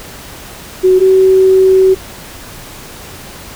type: tone pair in turn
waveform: sine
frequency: 371.9 / 378.6 Hz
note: F#4 / F#4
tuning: +9 / +40 cents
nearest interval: unison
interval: 31 cents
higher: second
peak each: -4 dBFS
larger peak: neither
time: 0.83-1 / 1-1.95 s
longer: second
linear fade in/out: 20 ms
effects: pink hiss -31 dBFS RMS until 3.55 s